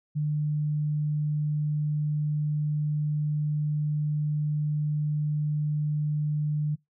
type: tone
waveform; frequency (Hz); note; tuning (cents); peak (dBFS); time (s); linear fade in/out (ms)
sine; 150; D3; +37; -24; 0.15-6.76; 20
effects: noise-tail reverb RT60 0.2 s tail -25 dB re dry